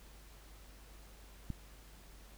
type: click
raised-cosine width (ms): 5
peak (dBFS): -26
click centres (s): 1.503
effects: added 50 Hz sine -55 dBFS peak until 2.37 s + pink hiss -60 dBFS RMS until 2.37 s